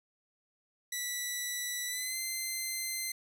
10% pulse tone with pitch glide, 1965 to 2072 Hz, B6 to C7, -9 to -17 cents, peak -25 dBFS, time 0.92-3.12 s, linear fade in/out 5 ms, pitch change +92 cents, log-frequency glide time 1.86-2.17 s, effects none

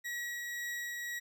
40% pulse tone with tremolo, 1915 Hz, A#6, 46 cents sharp, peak -35 dBFS, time 0.04-1.2 s, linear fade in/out 20 ms, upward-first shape triangle, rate 1.9 Hz, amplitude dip 25%, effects none

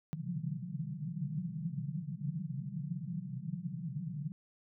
pink band-pass noise, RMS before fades -39 dBFS, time 0.13-4.32 s, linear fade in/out 0 ms, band 130 to 190 Hz, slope 96 dB/octave, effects none

